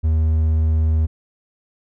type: tone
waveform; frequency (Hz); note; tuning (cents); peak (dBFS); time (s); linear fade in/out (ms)
triangle; 79.1; D#2; +29; -12; 0.03-1.07; 20
effects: none